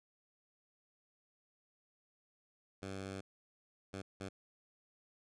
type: tone bursts at uneven times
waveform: 10% pulse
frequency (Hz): 96.6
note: G2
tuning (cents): -25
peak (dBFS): -34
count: 3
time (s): 2.82-3.21 / 3.93-4.02 / 4.2-4.29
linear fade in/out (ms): 10
effects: resampled to 22050 Hz